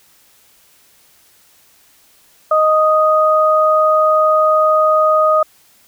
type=tone pair together; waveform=sine; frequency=622.3 / 1244.6 Hz; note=D#5 / D#6; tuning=0 / 0 cents; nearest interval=octave; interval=1200 cents; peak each=-12 dBFS; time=2.51-5.43 s; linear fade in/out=5 ms; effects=white hiss -51 dBFS RMS until 5.87 s